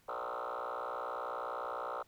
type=tone with frequency modulation; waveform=sine; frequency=917 Hz; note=A#5; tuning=29 cents flat; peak=-35 dBFS; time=0.08-2.03 s; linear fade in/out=10 ms; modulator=59.8 Hz; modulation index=7.5; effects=tanh soft clip ceiling -34 dBFS + pink hiss -68 dBFS RMS until 2.07 s